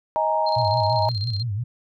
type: chord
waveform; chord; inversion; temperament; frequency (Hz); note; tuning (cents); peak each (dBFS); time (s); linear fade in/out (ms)
sine; D# suspended fourth; none; equal with one note detuned; 628.4 / 830.6 / 932.3; D#5 / G#5 / A#5; +17 / 0 / 0; -23 / -25 / -22; 0.16-1.09; 0
type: tone with tremolo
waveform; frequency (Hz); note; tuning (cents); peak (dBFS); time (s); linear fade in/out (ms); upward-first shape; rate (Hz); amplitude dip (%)
sine; 4186; C8; 0; -27; 0.46-1.43; 10; square; 16; 70
type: tone with vibrato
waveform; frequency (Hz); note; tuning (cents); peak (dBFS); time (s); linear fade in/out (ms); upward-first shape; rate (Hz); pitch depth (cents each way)
sine; 109.6; A2; -6; -23; 0.56-1.64; 10; sine; 5.9; 190
effects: none